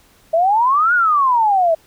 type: exponential two-way sweep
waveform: sine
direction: up then down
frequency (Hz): 633 to 1480 to 633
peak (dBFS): -11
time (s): 0.33-1.75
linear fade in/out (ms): 10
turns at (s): 0.94
effects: pink hiss -52 dBFS RMS until 1.86 s